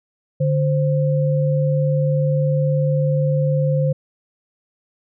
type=tone pair together; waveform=sine; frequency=146.85 / 523.3 Hz; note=D3 / C5; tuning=0 / 0 cents; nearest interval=octave + minor seventh; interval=2200 cents; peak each=-16 / -21 dBFS; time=0.4-3.93 s; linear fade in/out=10 ms; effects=none